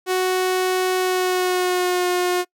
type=tone with pitch glide; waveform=sawtooth; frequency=370 to 359.1 Hz; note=F#4 to F4; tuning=0 to +48 cents; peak=-14 dBFS; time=0.06-2.45 s; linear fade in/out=50 ms; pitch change=-52 cents; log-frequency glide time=0.98-2.06 s; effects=noise-tail reverb RT60 0.1 s tail -25 dB re dry